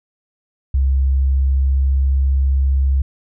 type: tone with pitch glide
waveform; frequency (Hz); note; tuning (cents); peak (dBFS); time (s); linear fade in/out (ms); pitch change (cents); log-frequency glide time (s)
sine; 67 to 67.51; C2 to C#2; +42 to -45; -12; 0.74-3.02; 5; +13; 1.01-2.17
effects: none